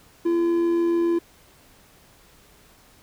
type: tone with amplitude modulation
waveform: triangle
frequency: 340 Hz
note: F4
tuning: 46 cents flat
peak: -15 dBFS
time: 0.25-1.19 s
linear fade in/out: 10 ms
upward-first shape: sine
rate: 86.9 Hz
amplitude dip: 30%
effects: pink hiss -54 dBFS RMS until 3.02 s